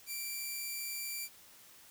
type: tone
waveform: 5% pulse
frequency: 2349 Hz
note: D7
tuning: in tune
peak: -28 dBFS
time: 0.06-1.29 s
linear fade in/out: 50 ms
effects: white hiss -58 dBFS RMS until 1.9 s